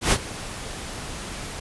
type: noise with ADSR envelope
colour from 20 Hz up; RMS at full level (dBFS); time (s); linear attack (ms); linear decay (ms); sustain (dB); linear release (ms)
pink; -17; 0.01-1.6; 110; 53; -17; 8
effects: resampled to 24000 Hz